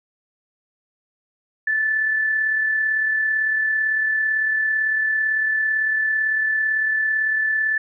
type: tone with amplitude modulation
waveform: sine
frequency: 1750 Hz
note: A6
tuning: 10 cents flat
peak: -16 dBFS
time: 1.67-7.78 s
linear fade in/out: 5 ms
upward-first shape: sine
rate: 37.9 Hz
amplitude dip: 35%
effects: none